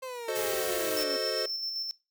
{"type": "exponential sweep", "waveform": "30% pulse", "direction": "down", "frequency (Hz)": [528, 277], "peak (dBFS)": -34, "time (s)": [0.02, 1.17], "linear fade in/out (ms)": 10}
{"type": "chord", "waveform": "square", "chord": "F# diminished seventh", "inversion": "none", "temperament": "equal", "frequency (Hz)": [370, 440, 523.3, 622.3], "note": ["F#4", "A4", "C5", "Eb5"], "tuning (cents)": [0, 0, 0, 0], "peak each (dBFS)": [-38, -35, -36, -37], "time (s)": [0.28, 1.46], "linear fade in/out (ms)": 5}
{"type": "noise", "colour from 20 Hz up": "white", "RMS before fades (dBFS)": -36, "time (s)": [0.35, 1.04], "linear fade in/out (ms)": 10}
{"type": "tone with tremolo", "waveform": "triangle", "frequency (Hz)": 5350, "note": "E8", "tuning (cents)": 25, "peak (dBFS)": -29, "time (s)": [0.97, 1.91], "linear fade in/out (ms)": 0, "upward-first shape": "square", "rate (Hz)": 7.6, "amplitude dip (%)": 35}
{"effects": ["noise-tail reverb RT60 0.3 s tail -21 dB re dry"]}